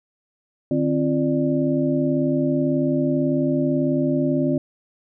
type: tone cluster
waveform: sine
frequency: 151.6 / 263.8 / 342 / 591 Hz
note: D#3 / C4 / F4 / D5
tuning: -45 / +14 / -36 / +11 cents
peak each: -25 / -20 / -25 / -26 dBFS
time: 0.71-4.58 s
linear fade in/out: 2 ms
effects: none

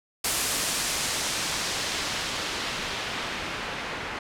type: noise with low-pass filter sweep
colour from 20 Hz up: white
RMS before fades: -30 dBFS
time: 0.24-4.19 s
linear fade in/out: 5 ms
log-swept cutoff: 11000 to 2000 Hz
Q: 0.79
effects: none

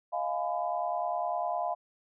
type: chord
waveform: sine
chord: F half-diminished seventh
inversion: third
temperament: just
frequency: 628.6 / 698.5 / 838.1 / 1005.8 Hz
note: Eb5 / F5 / Ab5 / Cb6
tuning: +18 / 0 / +16 / +31 cents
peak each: -36 / -31 / -37 / -37 dBFS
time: 0.12-1.75 s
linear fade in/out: 20 ms
effects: none

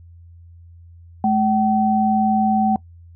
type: tone pair together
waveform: sine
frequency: 214.6 / 763.9 Hz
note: A3 / G5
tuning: -43 / -45 cents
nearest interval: octave + minor seventh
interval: 2198 cents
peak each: -17 / -17 dBFS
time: 1.24-2.76 s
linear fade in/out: 2 ms
effects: noise-tail reverb RT60 0.1 s tail -21 dB re dry + added 85 Hz sine -41 dBFS peak until 3.15 s

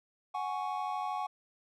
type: chord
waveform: triangle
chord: F# suspended second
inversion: none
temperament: just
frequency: 740 / 832.5 / 1110 Hz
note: F#5 / G#5 / C#6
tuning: 0 / +4 / +2 cents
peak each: -35 / -35 / -36 dBFS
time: 0.34-1.27 s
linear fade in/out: 10 ms
effects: none

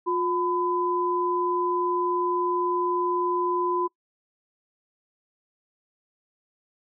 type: tone pair together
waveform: sine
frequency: 355.7 / 1006 Hz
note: F4 / B5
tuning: +32 / +32 cents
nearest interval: octave + tritone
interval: 1800 cents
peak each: -25 dBFS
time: 0.06-3.88 s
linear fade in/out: 20 ms
effects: noise-tail reverb RT60 0.1 s tail -24 dB re dry

